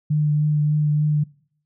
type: tone with vibrato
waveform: sine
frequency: 150 Hz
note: D3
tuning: 37 cents sharp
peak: -16 dBFS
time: 0.1-1.24 s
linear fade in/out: 10 ms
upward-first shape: triangle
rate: 3.4 Hz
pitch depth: 19 cents each way
effects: noise-tail reverb RT60 0.6 s tail -23 dB re dry